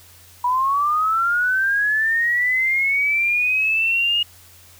sine linear sweep, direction up, 970 to 2869 Hz, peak -16 dBFS, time 0.44-4.23 s, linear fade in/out 5 ms, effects added 88 Hz sine -51 dBFS peak until 4.79 s + white hiss -48 dBFS RMS until 4.79 s

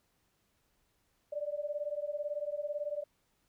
sine beating tone pair, 580 / 598 Hz, D5 / D5, -22 / +31 cents, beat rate 18 Hz, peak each -37 / -37 dBFS, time 1.32-3.04 s, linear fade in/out 10 ms, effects pink hiss -75 dBFS RMS until 3.48 s

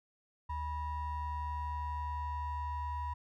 triangle ring-modulated tone, 450.1 Hz, A4, 39 cents sharp, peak -30 dBFS, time 0.49-3.14 s, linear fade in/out 10 ms, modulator 526 Hz, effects none

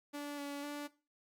sawtooth tone with pitch steps, 289.8 / 284.8 / 291.1 Hz, D4 / C#4 / D4, -23 / +47 / -15 cents, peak -36 dBFS, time 0.13-0.88 s, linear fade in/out 20 ms, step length 250 ms, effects noise-tail reverb RT60 0.3 s tail -17 dB re dry + Opus 48 kbps

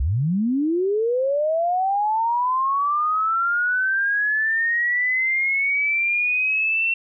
sine linear sweep, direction up, 55.6 to 2716 Hz, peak -18 dBFS, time 0-6.94 s, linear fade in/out 5 ms, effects none

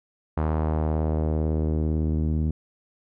sawtooth tone with low-pass filter sweep, 78 Hz, D#2, 5 cents sharp, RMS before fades -24 dBFS, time 0.37-2.51 s, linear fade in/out 5 ms, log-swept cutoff 1100 to 230 Hz, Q 1.4, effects none

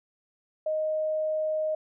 sine tone, 622.3 Hz, D#5, in tune, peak -25 dBFS, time 0.66-1.75 s, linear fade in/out 5 ms, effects none

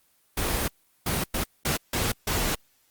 pink noise bursts at uneven times, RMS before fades -26 dBFS, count 6, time 0.37-0.68 / 1.06-1.24 / 1.34-1.44 / 1.65-1.77 / 1.93-2.12 / 2.27-2.55 s, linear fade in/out 5 ms, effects white hiss -65 dBFS RMS until 2.9 s + Opus 24 kbps

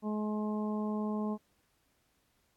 harmonic tone, 212.2 Hz, G#3, 38 cents sharp, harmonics 1 / 2 / 3 / 4 / 5, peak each -32 / -40 / -44 / -45 / -45 dBFS, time 0.02-1.38 s, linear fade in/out 50 ms, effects pink hiss -74 dBFS RMS until 2.56 s + AAC 64 kbps

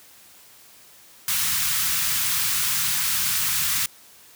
white band-stop noise, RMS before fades -23 dBFS, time 1.28-3.86 s, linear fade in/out 2 ms, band 180 to 1100 Hz, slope 24 dB/octave, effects white hiss -50 dBFS RMS until 4.35 s + high-pass 60 Hz 12 dB/octave

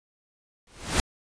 pink noise with exponential growth, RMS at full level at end -20 dBFS, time 0.67-1 s, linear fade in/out 1 ms, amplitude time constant 71 ms, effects resampled to 22050 Hz

